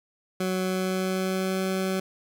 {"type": "tone with pitch glide", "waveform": "20% pulse", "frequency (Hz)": [185.9, 189.04], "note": ["F#3", "F#3"], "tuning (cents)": [8, 37], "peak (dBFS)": -20, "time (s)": [0.4, 2], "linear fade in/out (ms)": 5, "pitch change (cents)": 29, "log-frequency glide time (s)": [0.62, 1.61], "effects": []}